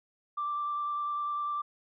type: tone with vibrato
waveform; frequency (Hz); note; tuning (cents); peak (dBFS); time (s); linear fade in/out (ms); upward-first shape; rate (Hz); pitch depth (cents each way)
sine; 1175; D6; +1; -29; 0.37-1.62; 10; sine; 10; 10
effects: tanh soft clip ceiling -25 dBFS